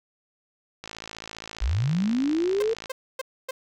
click train, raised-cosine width 0.2 ms, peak -19 dBFS, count 112, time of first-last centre 0.84-2.858 s, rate 55 Hz
sine linear sweep, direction up, 43.65 to 460.9 Hz, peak -21 dBFS, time 1.61-2.74 s, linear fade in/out 10 ms
sawtooth tone bursts, 523.3 Hz, C5, in tune, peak -25 dBFS, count 4, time 2.6-3.51 s, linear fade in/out 5 ms, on 25 ms, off 270 ms
effects none

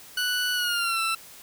20% pulse tone with pitch glide, 1481 to 1334.8 Hz, F#6 to E6, +1 to +21 cents, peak -19 dBFS, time 0.17-1.15 s, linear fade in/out 5 ms, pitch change -180 cents, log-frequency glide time 0.54-1 s, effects white hiss -47 dBFS RMS until 1.42 s

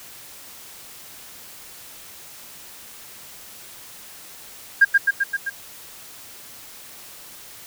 sine tone with echo, 1612 Hz, G6, 48 cents sharp, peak -7 dBFS, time 4.81-4.85 s, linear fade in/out 10 ms, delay 130 ms, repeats 5, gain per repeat -3 dB, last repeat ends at 5.5 s, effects tanh soft clip ceiling -3 dBFS + white hiss -42 dBFS RMS until 7.66 s

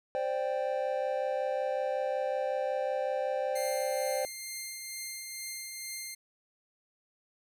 triangle chord, C suspended second, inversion none, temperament just, 523.3 / 588.7 / 784.9 Hz, C5 / D5 / G5, 0 / +4 / +2 cents, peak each -30 / -32 / -34 dBFS, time 0.15-4.25 s, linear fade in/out 0 ms
5% pulse tone with tremolo, 2104 Hz, C7, 9 cents sharp, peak -25 dBFS, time 3.55-6.15 s, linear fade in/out 10 ms, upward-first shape triangle, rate 2.2 Hz, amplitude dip 35%
effects low-pass 12000 Hz 12 dB/octave

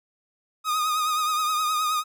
45% pulse tone with vibrato, 1242 Hz, D#6, 3 cents flat, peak -22 dBFS, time 0.64-2.04 s, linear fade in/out 50 ms, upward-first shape triangle, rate 9.5 Hz, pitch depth 53 cents each way, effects none

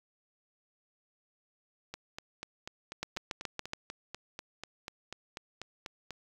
two click trains, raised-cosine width 0.2 ms, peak -23 / -17 dBFS, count 18 / 6, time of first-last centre 1.94-6.107 / 3.03-3.734 s, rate 4.08 / 7.1 Hz, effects 8-bit

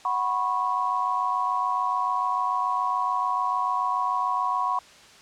sine chord, F# suspended fourth, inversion none, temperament equal with one note detuned, 740 / 987.8 / 1094.7 Hz, F#5 / B5 / C#6, 0 / 0 / -22 cents, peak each -30 / -26 / -26 dBFS, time 0.05-4.79 s, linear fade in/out 2 ms, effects white hiss -50 dBFS RMS until 5.21 s + low-pass 6000 Hz 12 dB/octave

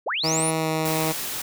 sine linear sweep, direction up, 290 to 10530 Hz, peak -23 dBFS, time 0.06-0.51 s, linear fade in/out 10 ms
10% pulse tone with pitch glide, 160 to 158.44 Hz, D#3 to D#3, +49 to +32 cents, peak -14 dBFS, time 0.23-1.13 s, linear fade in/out 20 ms, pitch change -17 cents, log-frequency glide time 0.57-0.7 s
white noise, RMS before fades -30 dBFS, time 0.85-1.42 s, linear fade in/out 5 ms
effects none

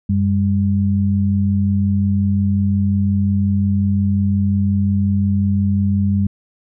sine tone pair together, 94.39 / 200 Hz, F#2 / G3, +35 / +35 cents, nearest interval octave + minor second, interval 1300 cents, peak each -16 dBFS, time 0.09-6.27 s, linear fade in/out 5 ms, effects none

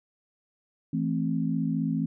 sine chord, A minor, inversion second, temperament just, 165 / 220 / 264 Hz, E3 / A3 / C4, +2 / 0 / +16 cents, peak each -28 / -30 / -29 dBFS, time 0.93-2.06 s, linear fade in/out 5 ms, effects none

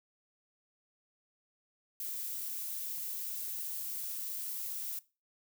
violet noise, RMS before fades -39 dBFS, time 2-4.99 s, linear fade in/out 2 ms, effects noise-tail reverb RT60 0.3 s tail -20 dB re dry

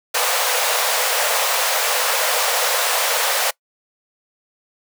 pink high-pass noise, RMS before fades -19 dBFS, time 0.14-3.51 s, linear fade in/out 10 ms, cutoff 470 Hz, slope 96 dB/octave, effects noise-tail reverb RT60 0.1 s tail -23 dB re dry

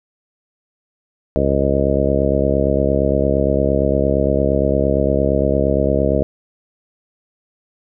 harmonic tone, 68.7 Hz, C#2, 15 cents flat, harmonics 1 / 2 / 3 / 4 / 5 / 6 / 7 / 8 / 9, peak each -21 / -23 / -23 / -23 / -24 / -24 / -21 / -24 / -20 dBFS, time 1.36-6.23 s, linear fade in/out 0 ms, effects none

